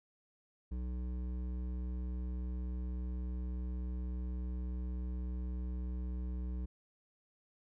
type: tone with hard clipping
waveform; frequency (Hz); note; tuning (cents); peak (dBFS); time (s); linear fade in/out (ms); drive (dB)
sine; 61.74; B1; 0; -38; 0.71-6.66; 10; 11
effects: none